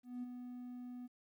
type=tone with ADSR envelope; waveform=triangle; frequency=246.9 Hz; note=B3; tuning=in tune; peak=-36 dBFS; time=0.03-1.08 s; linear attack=200 ms; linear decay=17 ms; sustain=-7 dB; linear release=25 ms; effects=tanh soft clip ceiling -35 dBFS + 13-bit